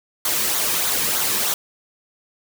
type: noise with flanger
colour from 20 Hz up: white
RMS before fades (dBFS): -21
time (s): 0.25-1.54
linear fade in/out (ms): 2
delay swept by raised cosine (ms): 0.37 to 1.47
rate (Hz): 3.2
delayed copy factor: -0.5
effects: none